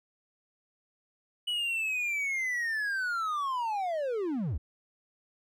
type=linear sweep; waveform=triangle; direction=down; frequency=2960 to 52.6 Hz; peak=-27 dBFS; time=1.47-4.58 s; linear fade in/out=10 ms; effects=none